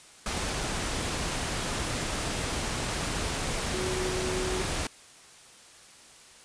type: tone in noise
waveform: sine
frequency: 370 Hz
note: F#4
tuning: in tune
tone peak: -31 dBFS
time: 3.73-4.62 s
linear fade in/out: 2 ms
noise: pink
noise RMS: -31 dBFS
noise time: 0.26-4.87 s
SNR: -3 dB
effects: white hiss -52 dBFS RMS until 6.44 s + resampled to 22050 Hz